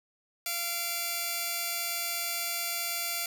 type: tone pair together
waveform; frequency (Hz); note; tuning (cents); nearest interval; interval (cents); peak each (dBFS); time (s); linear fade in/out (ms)
5% pulse; 690 / 2323; F5 / D7; -21 / -20; octave + major sixth; 2101; -23; 0.46-3.26; 2
effects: none